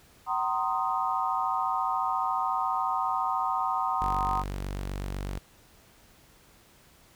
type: chord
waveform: sine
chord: C half-diminished seventh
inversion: second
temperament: equal with one note detuned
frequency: 759.5 / 932.3 / 1046.5 / 1244.5 Hz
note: Gb5 / Bb5 / C6 / Eb6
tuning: +45 / 0 / 0 / 0 cents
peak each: -31 dBFS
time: 0.26-4.44 s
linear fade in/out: 50 ms
type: tone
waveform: sawtooth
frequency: 48 Hz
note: G1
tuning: 36 cents flat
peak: -28 dBFS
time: 4.01-5.39 s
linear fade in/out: 10 ms
effects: pink hiss -58 dBFS RMS until 7.15 s